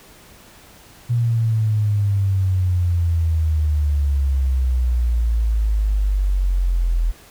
sine exponential sweep, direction down, 120.4 to 41.08 Hz, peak -15 dBFS, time 1.09-7.12 s, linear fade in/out 20 ms, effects pink hiss -46 dBFS RMS until 7.3 s

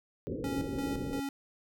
white low-pass noise, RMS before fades -37 dBFS, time 0.27-1.2 s, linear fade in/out 0 ms, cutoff 530 Hz, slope 96 dB/octave
square tone with tremolo, 277.2 Hz, C#4, in tune, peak -34 dBFS, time 0.44-1.29 s, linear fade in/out 2 ms, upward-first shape square, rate 2.9 Hz, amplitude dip 55%
effects none

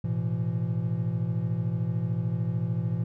triangle chord, A suspended second, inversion none, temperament equal with one note detuned, 110 / 123.47 / 168.18 Hz, A2 / B2 / E3, 0 / 0 / +35 cents, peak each -28 / -28 / -28 dBFS, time 0.04-3.04 s, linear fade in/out 5 ms, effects none

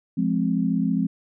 sine chord, F minor, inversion none, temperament just, 174.61 / 209.5 / 261.9 Hz, F3 / Ab3 / C4, 0 / +15 / +2 cents, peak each -24 dBFS, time 0.17-1.07 s, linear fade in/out 10 ms, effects none

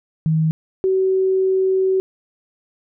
sine tone pair in turn, 158.6 / 379 Hz, D#3 / F#4, +33 / +42 cents, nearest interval octave + minor third, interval 1509 cents, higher second, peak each -14 dBFS, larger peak neither, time 0.26-0.51 / 0.84-2 s, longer second, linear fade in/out 0 ms, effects none

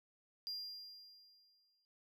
triangle tone with exponential decay, 4800 Hz, D8, 37 cents sharp, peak -38 dBFS, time 0.47-1.85 s, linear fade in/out 0 ms, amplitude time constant 300 ms, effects none

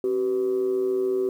sine tone with amplitude modulation, 381.1 Hz, G4, 49 cents flat, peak -17 dBFS, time 0.04-1.29 s, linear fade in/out 2 ms, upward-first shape sine, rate 114 Hz, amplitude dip 65%, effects tanh soft clip ceiling -16 dBFS + 9-bit

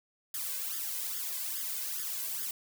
blue noise with flanger, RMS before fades -36 dBFS, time 0.34-2.51 s, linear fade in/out 2 ms, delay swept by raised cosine 0.59 to 1.99 ms, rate 2.4 Hz, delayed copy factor +0.95, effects none

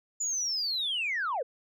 sine linear sweep, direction down, 7040 to 447.6 Hz, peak -27 dBFS, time 0.2-1.43 s, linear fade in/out 10 ms, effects tanh soft clip ceiling -24 dBFS

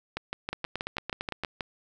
two click trains, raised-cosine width 0.3 ms, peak -16 / -15 dBFS, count 9 / 10, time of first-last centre 0.53-1.436 / 0.17-1.608 s, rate 8.83 / 6.26 Hz, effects none

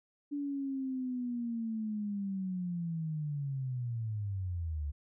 sine linear sweep, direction down, 290.1 to 70.1 Hz, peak -33 dBFS, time 0.31-4.92 s, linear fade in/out 20 ms, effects none

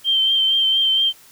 sine tone with vibrato, 3136 Hz, G7, in tune, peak -14 dBFS, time 0.04-1.13 s, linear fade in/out 50 ms, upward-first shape triangle, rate 4.3 Hz, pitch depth 27 cents each way, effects white hiss -48 dBFS RMS until 1.31 s

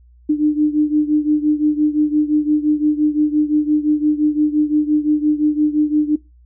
sine beating tone pair, 299.5 / 305.3 Hz, D4 / D#4, +34 / -33 cents, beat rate 5.8 Hz, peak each -14 / -18 dBFS, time 0.29-6.16 s, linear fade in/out 10 ms, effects noise-tail reverb RT60 0.2 s tail -20 dB re dry + added 60 Hz sine -45 dBFS peak until 6.45 s

